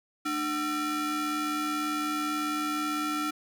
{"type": "ring-modulated tone", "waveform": "45% pulse", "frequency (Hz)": 523.3, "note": "C5", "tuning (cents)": 0, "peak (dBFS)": -25, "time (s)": [0.25, 3.31], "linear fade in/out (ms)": 10, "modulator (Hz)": 824, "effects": []}